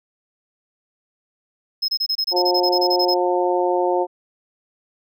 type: tone bursts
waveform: triangle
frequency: 5150 Hz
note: E8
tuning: 41 cents flat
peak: -17 dBFS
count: 15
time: 1.82-3.144 s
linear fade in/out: 10 ms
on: 64 ms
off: 26 ms
type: harmonic tone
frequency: 178.8 Hz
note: F3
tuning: 41 cents sharp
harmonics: 2 / 3 / 4 / 5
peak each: -20 / -22 / -23 / -24 dBFS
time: 2.31-4.07 s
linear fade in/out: 50 ms
effects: none